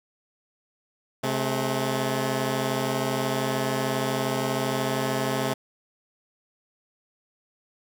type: tone pair together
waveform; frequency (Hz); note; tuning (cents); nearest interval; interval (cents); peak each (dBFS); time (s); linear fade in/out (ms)
10% pulse; 132.3 / 214.9; C3 / A3; +20 / -41; minor sixth; 839; -18 / -20; 1.23-5.54; 10
effects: none